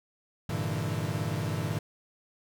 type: chord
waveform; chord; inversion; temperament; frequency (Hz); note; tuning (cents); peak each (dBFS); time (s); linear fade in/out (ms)
40% pulse; E half-diminished seventh; first; equal with one note detuned; 100.12 / 116.54 / 146.83 / 164.81; G2 / Bb2 / D3 / E3; +37 / 0 / 0 / 0; -34; 0.49-1.79; 5
effects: none